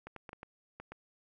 clicks, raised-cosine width 0.5 ms, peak -30 dBFS, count 7, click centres 0.07 / 0.163 / 0.292 / 0.331 / 0.431 / 0.8 / 0.92 s, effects none

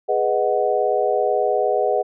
sine chord, G# minor seventh, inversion none, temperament equal, 415.3 / 493.9 / 622.3 / 740 Hz, G#4 / B4 / D#5 / F#5, 0 / 0 / 0 / 0 cents, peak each -22 dBFS, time 0.08-2.03 s, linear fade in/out 20 ms, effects none

